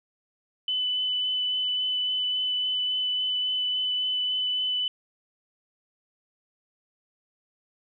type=tone with vibrato; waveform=sine; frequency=3003 Hz; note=F#7; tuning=25 cents sharp; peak=-24 dBFS; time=0.68-4.88 s; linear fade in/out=2 ms; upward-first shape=sine; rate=3.6 Hz; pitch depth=9 cents each way; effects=none